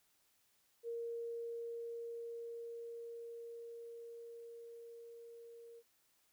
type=tone with level ramp; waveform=sine; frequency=466.2 Hz; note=A#4; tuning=in tune; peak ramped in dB=-39 to -53 dBFS; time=0.83-5.83 s; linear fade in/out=50 ms; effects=white hiss -75 dBFS RMS until 6.32 s